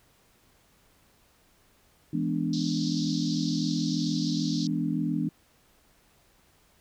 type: chord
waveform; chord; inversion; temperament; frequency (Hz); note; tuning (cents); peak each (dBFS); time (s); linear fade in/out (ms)
sine; E dominant seventh; none; equal; 164.81 / 207.7 / 246.9 / 293.7; E3 / G#3 / B3 / D4; 0 / 0 / 0 / 0; -30 / -33 / -31 / -30; 2.13-5.29; 5
type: band-pass noise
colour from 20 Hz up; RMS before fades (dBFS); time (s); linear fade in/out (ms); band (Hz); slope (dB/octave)
white; -38; 2.53-4.67; 2; 3700 to 5600; 48
effects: pink hiss -63 dBFS RMS until 6.8 s